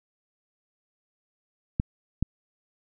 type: clicks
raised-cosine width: 5 ms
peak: -11 dBFS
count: 2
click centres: 1.799 / 2.226 s
effects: none